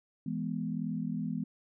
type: chord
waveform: sine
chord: E major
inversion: none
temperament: equal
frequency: 164.81 / 207.7 / 246.9 Hz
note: E3 / G#3 / B3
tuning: 0 / 0 / 0 cents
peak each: -36 / -36 / -36 dBFS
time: 0.26-1.44 s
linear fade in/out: 5 ms
effects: none